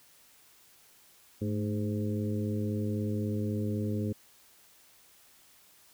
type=harmonic tone with a mistuned harmonic; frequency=103.83 Hz; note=G#2; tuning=in tune; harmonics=1 / 2 / 3 / 4 / 5; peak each=-32 / -33 / -38 / -39 / -43 dBFS; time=1.41-4.13 s; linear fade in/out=10 ms; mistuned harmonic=2; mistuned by=+62 cents; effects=white hiss -60 dBFS RMS until 5.93 s